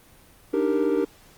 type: chord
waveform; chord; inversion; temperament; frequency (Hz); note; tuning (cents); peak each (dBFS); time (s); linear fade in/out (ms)
triangle; Eb major seventh; third; equal; 293.7 / 311.1 / 392 / 466.2; D4 / Eb4 / G4 / Bb4; 0 / 0 / 0 / 0; -24 / -25 / -23 / -23; 0.53-1.05; 10
effects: pink hiss -53 dBFS RMS until 1.37 s + Opus 32 kbps